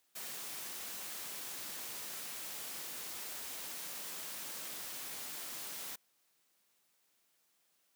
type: noise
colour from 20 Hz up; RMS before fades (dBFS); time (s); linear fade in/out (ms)
white; -44; 0.15-5.96; 10
effects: white hiss -75 dBFS RMS until 7.95 s + high-pass 150 Hz 12 dB/octave